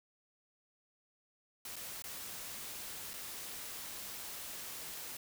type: noise with dropouts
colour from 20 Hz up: white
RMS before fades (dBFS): -45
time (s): 1.65-5.17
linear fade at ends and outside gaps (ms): 2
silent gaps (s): 1.758-1.764 / 2.022-2.04 / 3.134-3.138
effects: none